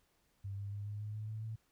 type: tone with pitch steps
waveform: sine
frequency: 98.7 / 100.37 / 102.06 / 103.79 / 105.54 / 107.32 / 109.14 / 110.98 Hz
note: G2 / G2 / G#2 / G#2 / G#2 / A2 / A2 / A2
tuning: +12 / +41 / -30 / -1 / +28 / -43 / -14 / +15 cents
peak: -39 dBFS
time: 0.44-1.56 s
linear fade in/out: 10 ms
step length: 140 ms
effects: pink hiss -75 dBFS RMS until 1.71 s